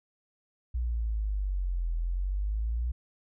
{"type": "exponential two-way sweep", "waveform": "sine", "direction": "down then up", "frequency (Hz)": [61.3, 41.2, 61.3], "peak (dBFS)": -27, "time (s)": [0.74, 2.92], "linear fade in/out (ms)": 10, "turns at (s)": 1.95, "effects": []}